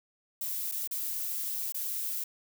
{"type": "noise with dropouts", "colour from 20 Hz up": "violet", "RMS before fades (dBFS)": -34, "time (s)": [0.41, 2.24], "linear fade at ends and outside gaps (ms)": 5, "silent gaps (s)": [[0.715, 0.72], [0.875, 0.91], [1.723, 1.744]], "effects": []}